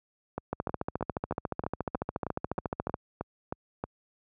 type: two click trains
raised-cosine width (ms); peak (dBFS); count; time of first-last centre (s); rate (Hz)
1; -18 / -16; 12 / 35; 0.38-3.839 / 0.53-2.941; 3.18 / 14.1
effects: high-pass 60 Hz 12 dB/octave